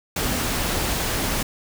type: tone in noise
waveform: sine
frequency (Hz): 246.9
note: B3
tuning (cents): 0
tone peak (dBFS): -32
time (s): 0.23-0.48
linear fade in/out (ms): 5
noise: pink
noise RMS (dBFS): -24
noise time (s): 0.16-1.43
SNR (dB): -11
effects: none